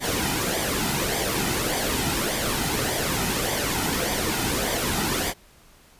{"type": "noise with flanger", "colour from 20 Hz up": "pink", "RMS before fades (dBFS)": -25, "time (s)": [0, 5.34], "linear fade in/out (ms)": 50, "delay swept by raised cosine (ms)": [0.73, 1.83], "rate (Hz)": 1.7, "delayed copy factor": -0.55, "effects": ["pink hiss -54 dBFS RMS until 5.99 s", "resampled to 32000 Hz"]}